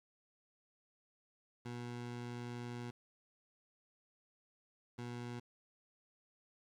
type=tone bursts at uneven times; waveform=20% pulse; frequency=120.8 Hz; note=B2; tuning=38 cents flat; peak=-38 dBFS; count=2; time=1.65-2.91 / 4.98-5.4 s; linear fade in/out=10 ms; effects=low-pass 7000 Hz 12 dB/octave + 11-bit